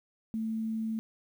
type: tone with quantisation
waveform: sine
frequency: 221.9 Hz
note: A3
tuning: 15 cents sharp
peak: -30 dBFS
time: 0.34-0.99 s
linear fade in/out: 0 ms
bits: 10
effects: none